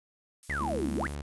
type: noise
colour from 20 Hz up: violet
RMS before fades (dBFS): -46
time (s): 0.43-1.15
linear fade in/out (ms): 0
type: tone with vibrato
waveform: sawtooth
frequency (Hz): 72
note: D2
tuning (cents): -34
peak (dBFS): -31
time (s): 0.49-1.22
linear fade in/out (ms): 5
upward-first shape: triangle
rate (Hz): 9.7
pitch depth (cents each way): 24
type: exponential two-way sweep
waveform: sine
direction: down then up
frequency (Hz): 2093 to 186.8 to 2093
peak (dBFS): -30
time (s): 0.5-1.07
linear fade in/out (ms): 0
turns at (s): 0.94
type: chord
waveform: sine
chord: E major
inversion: first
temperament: equal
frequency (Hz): 207.7 / 246.9 / 329.6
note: G#3 / B3 / E4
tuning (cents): 0 / 0 / 0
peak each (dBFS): -38 / -40 / -38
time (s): 0.6-1.07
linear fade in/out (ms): 10
effects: resampled to 24000 Hz